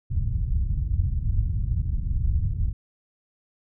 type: low-pass noise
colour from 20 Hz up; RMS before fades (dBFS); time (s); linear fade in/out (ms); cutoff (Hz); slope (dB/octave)
white; -24; 0.1-2.73; 10; 100; 24
effects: none